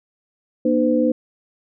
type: tone cluster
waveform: sine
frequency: 239.3 / 303.9 / 509 Hz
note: A#3 / D#4 / C5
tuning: +46 / -41 / -48 cents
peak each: -19 dBFS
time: 0.65-1.12 s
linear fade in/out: 5 ms
effects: none